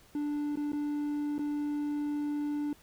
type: tone with dropouts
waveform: triangle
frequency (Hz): 293.7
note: D4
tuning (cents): 0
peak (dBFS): -28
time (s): 0.15-2.73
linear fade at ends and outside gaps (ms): 2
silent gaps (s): 0.557-0.572 / 0.72-0.731 / 1.382-1.392
effects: pink hiss -60 dBFS RMS until 2.82 s